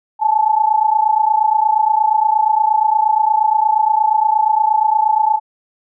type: tone pair together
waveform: sine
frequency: 851.5 / 880 Hz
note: G#5 / A5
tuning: +43 / 0 cents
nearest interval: minor second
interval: 57 cents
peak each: -14 dBFS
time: 0.19-5.4 s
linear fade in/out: 50 ms
effects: none